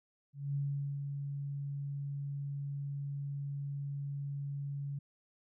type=tone with ADSR envelope; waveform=sine; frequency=141.1 Hz; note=C#3; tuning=31 cents sharp; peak=-31 dBFS; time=0.33-4.99 s; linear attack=220 ms; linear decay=440 ms; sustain=-5 dB; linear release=7 ms; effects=none